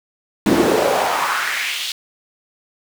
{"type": "noise with high-pass filter sweep", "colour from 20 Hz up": "brown", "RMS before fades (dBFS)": -18, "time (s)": [0.46, 1.92], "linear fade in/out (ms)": 2, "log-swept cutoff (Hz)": [250, 3700], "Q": 2.7, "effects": []}